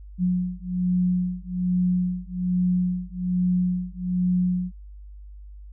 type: beating tone pair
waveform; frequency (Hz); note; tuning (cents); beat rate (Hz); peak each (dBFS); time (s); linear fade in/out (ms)
sine; 180 / 181.2; F#3 / F#3; -47 / -36; 1.2; -24; 0.18-4.72; 50
effects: added 50 Hz sine -39 dBFS peak until 5.72 s